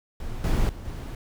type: noise with level steps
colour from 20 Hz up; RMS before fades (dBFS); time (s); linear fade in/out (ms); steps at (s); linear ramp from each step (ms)
brown; -33 / -22 / -37 / -33; 0.2-1.15; 2; 0.44 / 0.69 / 0.85; 2
effects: none